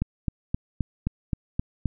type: click train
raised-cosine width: 5 ms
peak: -12 dBFS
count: 8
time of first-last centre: 0.02-1.857 s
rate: 3.81 Hz
effects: none